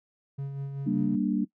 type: tone with tremolo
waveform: triangle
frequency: 138.59 Hz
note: C#3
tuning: in tune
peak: -28 dBFS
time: 0.38-1.16 s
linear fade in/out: 10 ms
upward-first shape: sine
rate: 5.2 Hz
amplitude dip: 40%
type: chord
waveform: sine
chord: G minor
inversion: none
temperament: equal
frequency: 196 / 233.1 / 293.7 Hz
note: G3 / Bb3 / D4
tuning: 0 / 0 / 0 cents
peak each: -28 dBFS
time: 0.86-1.45 s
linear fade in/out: 10 ms
effects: noise-tail reverb RT60 0.1 s tail -19 dB re dry